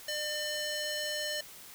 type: tone with band-pass filter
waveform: square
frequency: 601 Hz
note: D5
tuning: 40 cents sharp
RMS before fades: -35 dBFS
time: 0.08-1.41 s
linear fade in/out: 5 ms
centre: 4500 Hz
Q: 0.73
effects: white hiss -50 dBFS RMS until 1.74 s